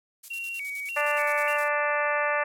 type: noise with tremolo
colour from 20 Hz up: violet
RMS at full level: -37 dBFS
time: 0.23-1.69 s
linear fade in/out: 10 ms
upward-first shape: square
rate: 9.6 Hz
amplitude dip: 65%
type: tone with vibrato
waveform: sine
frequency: 2489 Hz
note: D#7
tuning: in tune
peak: -31 dBFS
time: 0.3-1.57 s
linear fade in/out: 10 ms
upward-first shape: square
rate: 1.7 Hz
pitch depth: 170 cents each way
type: harmonic tone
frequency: 294 Hz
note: D4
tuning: 2 cents sharp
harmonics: 2 / 3 / 4 / 5 / 6 / 7 / 8 / 9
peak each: -28 / -32 / -30 / -34 / -29 / -34 / -36 / -37 dBFS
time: 0.96-2.44 s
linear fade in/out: 10 ms
effects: low-pass 11000 Hz 12 dB/octave